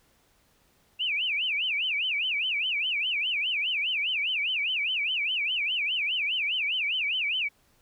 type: tone with vibrato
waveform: sine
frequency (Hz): 2637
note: E7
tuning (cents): 0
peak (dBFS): -25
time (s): 0.99-7.49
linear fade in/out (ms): 20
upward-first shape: sine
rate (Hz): 4.9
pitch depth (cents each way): 270
effects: pink hiss -65 dBFS RMS until 7.81 s